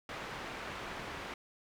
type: low-pass noise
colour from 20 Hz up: white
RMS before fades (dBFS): -43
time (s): 0.09-1.34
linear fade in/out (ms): 2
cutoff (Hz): 1900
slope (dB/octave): 12
effects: none